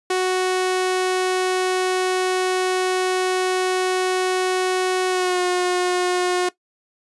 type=tone with pitch glide; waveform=sawtooth; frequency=370 to 360.7 Hz; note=F#4 to F#4; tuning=0 to -44 cents; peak=-14 dBFS; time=0.1-6.49 s; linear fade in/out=5 ms; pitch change=-44 cents; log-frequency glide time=5.09-5.41 s; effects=noise-tail reverb RT60 0.1 s tail -18 dB re dry + resampled to 24000 Hz